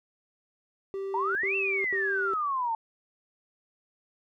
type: tone bursts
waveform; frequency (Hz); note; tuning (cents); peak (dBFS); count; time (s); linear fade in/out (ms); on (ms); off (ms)
triangle; 390; G4; -9; -29; 3; 0.94-2.336; 0; 410; 83
type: exponential two-way sweep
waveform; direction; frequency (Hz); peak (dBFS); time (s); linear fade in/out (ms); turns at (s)
sine; up then down; 880 to 2719 to 880; -26; 1.14-2.75; 2; 1.56
effects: none